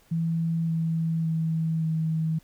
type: tone with pitch steps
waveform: sine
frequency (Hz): 164.9 / 163.19 / 161.51 / 159.84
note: E3 / E3 / E3 / D#3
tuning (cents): +1 / -17 / -35 / +47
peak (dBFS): -23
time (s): 0.11-2.39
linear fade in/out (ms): 10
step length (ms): 570
effects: pink hiss -60 dBFS RMS until 2.43 s